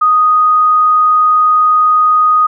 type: tone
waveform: sine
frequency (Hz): 1244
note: D#6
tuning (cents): -1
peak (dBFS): -6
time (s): 0.01-2.47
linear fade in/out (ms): 10
effects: none